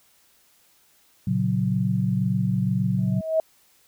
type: chord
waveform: sine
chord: F# major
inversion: first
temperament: equal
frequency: 116.54 / 138.59 / 185 Hz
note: A#2 / C#3 / F#3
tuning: 0 / 0 / 0 cents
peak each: -25 / -26 / -23 dBFS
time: 1.27-3.21 s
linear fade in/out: 5 ms
type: tone with exponential growth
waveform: sine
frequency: 640 Hz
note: D#5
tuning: 49 cents sharp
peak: -15 dBFS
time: 2.98-3.4 s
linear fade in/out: 2 ms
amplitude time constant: 91 ms
effects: white hiss -60 dBFS RMS until 3.87 s